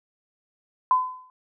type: tone with exponential decay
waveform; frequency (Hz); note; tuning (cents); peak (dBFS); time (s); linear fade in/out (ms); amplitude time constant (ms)
sine; 1016; B5; +49; -13; 0.91-1.3; 1; 84
effects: none